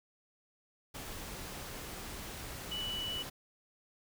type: tone in noise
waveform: sine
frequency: 2960 Hz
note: F#7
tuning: in tune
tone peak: -36 dBFS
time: 2.71-3.23 s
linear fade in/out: 10 ms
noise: pink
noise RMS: -44 dBFS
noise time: 0.94-3.3 s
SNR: +5 dB
effects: none